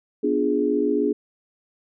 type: chord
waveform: sine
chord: B diminished seventh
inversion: none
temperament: equal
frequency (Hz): 246.9 / 293.7 / 349.2 / 415.3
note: B3 / D4 / F4 / Ab4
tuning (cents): 0 / 0 / 0 / 0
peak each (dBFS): -26 / -23 / -28 / -22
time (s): 0.23-1.13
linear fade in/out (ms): 10
effects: none